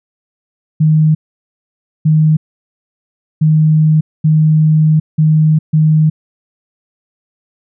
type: tone bursts at uneven times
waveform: sine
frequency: 155.56 Hz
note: D#3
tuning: in tune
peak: -6 dBFS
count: 6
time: 0.8-1.15 / 2.05-2.37 / 3.41-4.01 / 4.24-5 / 5.18-5.59 / 5.73-6.1 s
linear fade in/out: 10 ms
effects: none